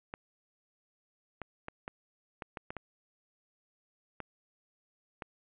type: clicks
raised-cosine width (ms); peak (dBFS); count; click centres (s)
0.5; -24; 10; 0.139 / 1.417 / 1.684 / 1.879 / 2.422 / 2.572 / 2.705 / 2.767 / 4.203 / 5.222
effects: resampled to 8000 Hz + 10-bit